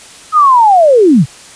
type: linear sweep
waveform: sine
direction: down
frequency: 1285 to 110 Hz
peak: -3 dBFS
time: 0.32-1.26 s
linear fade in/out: 50 ms
effects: white hiss -35 dBFS RMS until 1.55 s + resampled to 22050 Hz